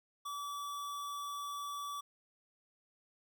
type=tone; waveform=square; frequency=1151 Hz; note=D6; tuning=35 cents flat; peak=-40 dBFS; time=0.25-2.01 s; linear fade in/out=10 ms; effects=none